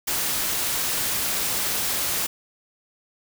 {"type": "noise", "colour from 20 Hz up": "white", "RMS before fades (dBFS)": -25, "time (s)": [0.07, 2.27], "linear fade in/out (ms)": 10, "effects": []}